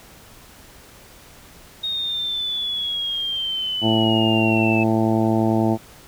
sine linear sweep, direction down, 3729 to 2612 Hz, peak -22 dBFS, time 1.83-4.84 s, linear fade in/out 10 ms
harmonic tone, 111.1 Hz, A2, 17 cents sharp, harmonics 1 / 2 / 3 / 4 / 5 / 6 / 7 / 8, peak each -23 / -20 / -21 / -31 / -31 / -26 / -29 / -30 dBFS, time 3.81-5.78 s, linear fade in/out 50 ms
effects pink hiss -46 dBFS RMS until 6.07 s

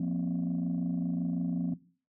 sine chord, F suspended fourth, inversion none, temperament equal with one note detuned, 174.61 / 236.1 / 261.6 Hz, F3 / Bb3 / C4, 0 / +22 / 0 cents, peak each -29 / -34 / -32 dBFS, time 0-1.74 s, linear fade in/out 5 ms, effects noise-tail reverb RT60 0.4 s tail -17 dB re dry + tanh soft clip ceiling -24 dBFS

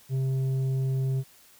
sine tone with tanh clipping, 132.7 Hz, C3, 25 cents sharp, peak -25 dBFS, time 0.09-1.24 s, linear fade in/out 50 ms, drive 6 dB, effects white hiss -56 dBFS RMS until 1.59 s

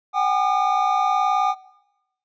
triangle tone cluster, 754 / 813 / 1211 Hz, F#5 / G#5 / D#6, +32 / -37 / -47 cents, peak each -20 dBFS, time 0.13-1.55 s, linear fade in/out 50 ms, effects noise-tail reverb RT60 1.0 s tail -22 dB re dry + resampled to 16000 Hz

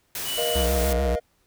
white noise, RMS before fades -31 dBFS, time 0.15-0.93 s, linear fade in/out 2 ms
square tone, 2960 Hz, F#7, in tune, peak -29 dBFS, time 0.24-0.67 s, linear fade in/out 50 ms
triangle chord, Bb suspended fourth, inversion none, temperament equal with one note detuned, 477.3 / 622.3 / 698.5 Hz, Bb4 / Eb5 / F5, +41 / 0 / 0 cents, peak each -25 / -26 / -30 dBFS, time 0.37-1.2 s, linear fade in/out 20 ms
square tone with vibrato, 64.1 Hz, C2, 35 cents flat, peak -23 dBFS, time 0.55-1.16 s, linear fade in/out 10 ms, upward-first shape triangle, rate 6.8 Hz, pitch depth 150 cents each way
effects pink hiss -66 dBFS RMS until 1.46 s

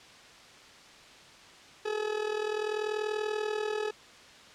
40% pulse tone with amplitude modulation, 426.2 Hz, G#4, 45 cents sharp, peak -26 dBFS, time 1.85-3.91 s, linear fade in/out 10 ms, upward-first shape sine, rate 40.5 Hz, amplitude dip 70%, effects white hiss -52 dBFS RMS until 4.54 s + low-pass 5000 Hz 12 dB/octave

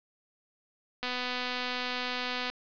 click train, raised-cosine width 0.2 ms, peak -16 dBFS, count 367, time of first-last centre 1.03-2.5 s, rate 249 Hz, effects resampled to 11025 Hz + 8-bit

